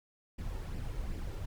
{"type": "noise with flanger", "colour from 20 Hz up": "brown", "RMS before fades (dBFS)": -38, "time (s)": [0.38, 1.46], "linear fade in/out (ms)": 10, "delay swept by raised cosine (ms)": [0.38, 2.28], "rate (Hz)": 2.6, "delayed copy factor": 0.5, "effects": []}